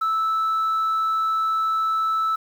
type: tone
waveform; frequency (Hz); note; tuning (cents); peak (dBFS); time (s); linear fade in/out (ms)
sine; 1313; E6; -7; -17; 0.01-2.36; 10
effects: tanh soft clip ceiling -18 dBFS + 8-bit